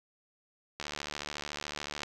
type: click train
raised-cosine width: 0.2 ms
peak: -19 dBFS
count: 92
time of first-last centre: 0.8-2.033 s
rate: 73.8 Hz
effects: none